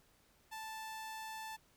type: tone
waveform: sawtooth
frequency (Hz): 880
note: A5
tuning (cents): 0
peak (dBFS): -40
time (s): 0.51-1.57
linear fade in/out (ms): 20
effects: pink hiss -70 dBFS RMS until 1.76 s